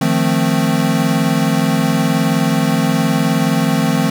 square chord, F dominant seventh, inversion third, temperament equal, 155.56 / 174.61 / 220 / 261.6 Hz, Eb3 / F3 / A3 / C4, 0 / 0 / 0 / 0 cents, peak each -19 dBFS, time 0.01-4.1 s, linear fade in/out 5 ms, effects none

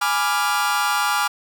40% pulse chord, G# diminished seventh, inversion none, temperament equal with one note detuned, 830.6 / 987.8 / 1178.1 / 1396.9 Hz, G#5 / B5 / D6 / F6, 0 / 0 / +5 / 0 cents, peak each -23 / -26 / -23 / -22 dBFS, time 0.01-1.28 s, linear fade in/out 10 ms, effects none

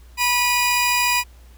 sawtooth tone pair together, 976 / 2457 Hz, B5 / D#7, -21 / -22 cents, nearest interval octave + major third, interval 1599 cents, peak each -16 dBFS, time 0.17-1.24 s, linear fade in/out 50 ms, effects added 60 Hz sine -43 dBFS peak until 1.57 s + pink hiss -55 dBFS RMS until 1.57 s

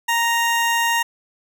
20% pulse tone, 932.3 Hz, A#5, in tune, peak -12 dBFS, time 0.08-1.03 s, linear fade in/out 10 ms, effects none

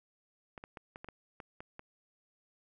clicks, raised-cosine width 0.5 ms, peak -30 dBFS, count 9, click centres 0.578 / 0.639 / 0.772 / 0.959 / 1.045 / 1.087 / 1.402 / 1.605 / 1.794 s, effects none

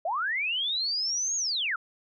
sine linear two-way sweep, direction up then down, 606 to 6700 to 1252 Hz, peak -26 dBFS, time 0.05-1.76 s, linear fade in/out 5 ms, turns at 1.36 s, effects none

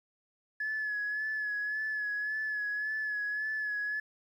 sine tone with vibrato, 1707 Hz, G#6, 47 cents sharp, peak -30 dBFS, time 0.6-4 s, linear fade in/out 5 ms, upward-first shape sine, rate 1.8 Hz, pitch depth 34 cents each way, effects tanh soft clip ceiling -27 dBFS + 11-bit

